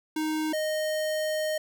square tone pair in turn, 311.1 / 619.3 Hz, D#4 / D#5, 0 / -8 cents, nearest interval octave, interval 1192 cents, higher second, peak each -27 dBFS, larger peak neither, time 0.16-0.53 / 0.53-1.58 s, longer second, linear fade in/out 5 ms, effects none

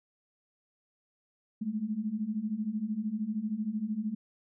sine beating tone pair, 206.1 / 219.1 Hz, G#3 / A3, -13 / -7 cents, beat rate 13 Hz, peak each -35 / -32 dBFS, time 1.61-4.15 s, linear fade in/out 10 ms, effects none

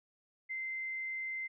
sine tone, 2077 Hz, C7, 13 cents flat, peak -36 dBFS, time 0.49-1.48 s, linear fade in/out 20 ms, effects none

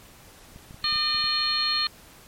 clicks, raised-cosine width 5 ms, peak -32 dBFS, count 8, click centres 0.561 / 0.709 / 0.744 / 0.842 / 0.926 / 0.959 / 1.147 / 1.242 s
harmonic tone, 606 Hz, D#5, 46 cents flat, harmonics 2 / 3 / 4 / 5 / 6 / 7, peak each -31 / -34 / -35 / -34 / -34 / -23 dBFS, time 0.84-1.87 s, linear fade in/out 2 ms
effects pink hiss -50 dBFS RMS until 2.27 s + MP3 64 kbps

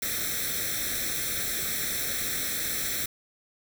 white noise with comb filter, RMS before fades -30 dBFS, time 0.02-3.06 s, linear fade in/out 5 ms, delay 0.52 ms, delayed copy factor +0.9, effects none

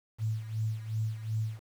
sine tone with tremolo, 110 Hz, A2, in tune, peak -27 dBFS, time 0.18-1.6 s, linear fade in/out 50 ms, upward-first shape sine, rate 2.7 Hz, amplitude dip 75%, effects 9-bit

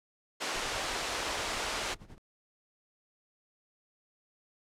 pink band-pass noise, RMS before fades -35 dBFS, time 0.4-1.95 s, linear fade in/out 20 ms, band 490 to 7300 Hz, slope 12 dB/octave
brown noise with tremolo, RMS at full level -45 dBFS, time 0.55-2.18 s, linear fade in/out 0 ms, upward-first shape sine, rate 11 Hz, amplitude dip 80%
effects low-pass 11000 Hz 12 dB/octave

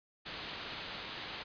white low-pass noise, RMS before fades -44 dBFS, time 0.25-1.44 s, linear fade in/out 20 ms, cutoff 4400 Hz, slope 48 dB/octave, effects resampled to 11025 Hz

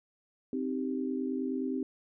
sine chord, C minor, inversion none, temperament equal, 261.6 / 311.1 / 392 Hz, C4 / Eb4 / G4, 0 / 0 / 0 cents, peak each -32 / -37 / -37 dBFS, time 0.53-1.83 s, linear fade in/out 2 ms, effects none

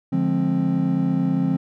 triangle chord, D half-diminished seventh, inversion none, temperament just, 146.83 / 176.2 / 211.4 / 264.3 Hz, D3 / F3 / Ab3 / C4, 0 / +16 / +31 / +18 cents, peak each -24 / -20 / -26 / -20 dBFS, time 0.12-1.57 s, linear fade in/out 10 ms, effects none

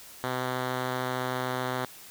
5% pulse tone with low-pass filter, 127.6 Hz, C3, 43 cents flat, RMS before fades -31 dBFS, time 0.24-1.85 s, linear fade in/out 0 ms, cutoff 3600 Hz, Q 0.75, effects white hiss -48 dBFS RMS until 2.1 s

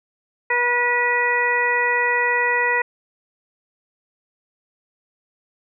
harmonic tone with a mistuned harmonic, 484.7 Hz, B4, 32 cents flat, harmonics 1 / 2 / 3 / 4 / 5, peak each -25 / -23 / -28 / -19 / -27 dBFS, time 0.5-2.82 s, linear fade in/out 5 ms, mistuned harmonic 5, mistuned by +31 cents, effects none

